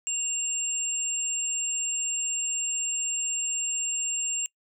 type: tone pair together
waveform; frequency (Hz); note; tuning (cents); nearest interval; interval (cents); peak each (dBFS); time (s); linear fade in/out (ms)
sine; 2785 / 7429; F7 / A#8; -5 / -7; octave + perfect fourth; 1698; -33 / -27; 0.07-4.46; 0
effects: noise-tail reverb RT60 0.1 s tail -24 dB re dry